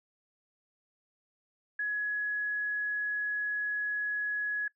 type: tone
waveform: sine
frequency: 1682 Hz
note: G#6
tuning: 22 cents sharp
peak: -29 dBFS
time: 1.79-4.68 s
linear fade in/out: 5 ms
effects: noise-tail reverb RT60 0.1 s tail -22 dB re dry